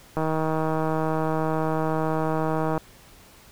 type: click train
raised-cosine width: 1 ms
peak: -12 dBFS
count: 413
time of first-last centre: 0.17-2.778 s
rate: 158 Hz
effects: pink hiss -51 dBFS RMS until 3.51 s